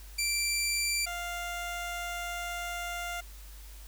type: tone pair in turn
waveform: 15% pulse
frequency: 2349 / 698.4 Hz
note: D7 / F5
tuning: 0 / 0 cents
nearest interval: octave + major sixth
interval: 2100 cents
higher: first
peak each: -21 / -28 dBFS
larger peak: first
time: 0.18-1.06 / 1.06-3.21 s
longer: second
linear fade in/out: 10 ms
effects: added 50 Hz sine -45 dBFS peak until 3.87 s + white hiss -54 dBFS RMS until 3.87 s